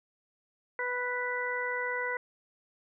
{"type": "harmonic tone", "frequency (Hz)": 493.9, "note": "B4", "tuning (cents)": 0, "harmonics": [1, 2, 3, 4], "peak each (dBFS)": [-36, -37, -36, -34], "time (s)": [0.79, 2.17], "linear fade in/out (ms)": 2, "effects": []}